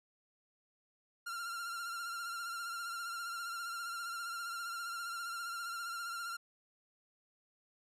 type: tone with vibrato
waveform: 45% pulse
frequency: 1382 Hz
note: F6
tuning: 19 cents flat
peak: -39 dBFS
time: 1.26-6.37 s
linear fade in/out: 10 ms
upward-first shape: triangle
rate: 15 Hz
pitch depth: 51 cents each way
effects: resampled to 32000 Hz